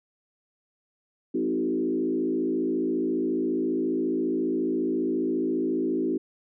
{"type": "tone with frequency modulation", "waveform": "sine", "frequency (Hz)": 320.4, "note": "E4", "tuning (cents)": -49, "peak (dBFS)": -23, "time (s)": [1.34, 6.18], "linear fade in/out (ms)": 10, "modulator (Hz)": 54.6, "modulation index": 1.4, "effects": []}